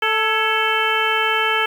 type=harmonic tone with a mistuned harmonic; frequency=440.9 Hz; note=A4; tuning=4 cents sharp; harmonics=1 / 2 / 3 / 4 / 5 / 6 / 7; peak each=-25 / -24 / -22 / -23 / -24 / -25 / -24 dBFS; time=0.02-1.66 s; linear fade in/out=5 ms; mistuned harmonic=4; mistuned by=-85 cents; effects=7-bit